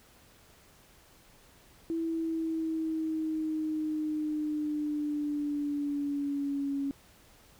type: linear sweep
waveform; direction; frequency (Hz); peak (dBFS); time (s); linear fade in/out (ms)
sine; down; 329.6 to 277.2; -29; 1.9-6.91; 0
effects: pink hiss -59 dBFS RMS until 7.59 s